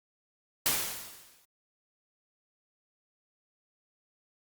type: noise with exponential decay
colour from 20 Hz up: white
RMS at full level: -25 dBFS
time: 0.66-1.45 s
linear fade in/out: 0 ms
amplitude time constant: 170 ms
effects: Opus 48 kbps